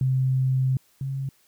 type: tone pair in turn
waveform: sine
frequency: 130.81 / 135.34 Hz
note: C3 / C#3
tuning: 0 / -41 cents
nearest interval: minor second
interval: 59 cents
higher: second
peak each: -19 / -26 dBFS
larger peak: first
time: 0.01-0.77 / 1.01-1.29 s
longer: first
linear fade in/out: 2 ms
effects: white hiss -62 dBFS RMS until 1.47 s